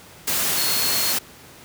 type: tone in noise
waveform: sine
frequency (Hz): 4310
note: C#8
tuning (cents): -49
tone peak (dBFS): -25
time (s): 0.57-1.13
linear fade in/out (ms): 10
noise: white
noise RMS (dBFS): -22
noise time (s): 0.27-1.19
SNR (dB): -6
effects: pink hiss -45 dBFS RMS until 1.64 s + high-pass 80 Hz 12 dB/octave